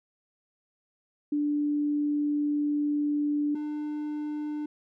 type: tone pair in turn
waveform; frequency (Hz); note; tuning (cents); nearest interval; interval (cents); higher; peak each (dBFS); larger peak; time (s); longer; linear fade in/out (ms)
sine / triangle; 293.7 / 299.2; D4 / D4; 0 / +32; unison; 32; second; -24 / -28; first; 1.32-3.55 / 3.55-4.66; first; 5
effects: none